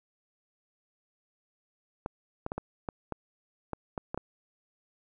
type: clicks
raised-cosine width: 1 ms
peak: -19 dBFS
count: 10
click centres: 2.061 / 2.464 / 2.519 / 2.58 / 2.888 / 3.123 / 3.733 / 3.978 / 4.145 / 4.176 s
effects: none